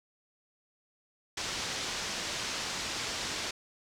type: low-pass noise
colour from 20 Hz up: white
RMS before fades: -36 dBFS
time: 1.37-3.51 s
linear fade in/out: 5 ms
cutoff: 6400 Hz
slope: 24 dB/octave
effects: none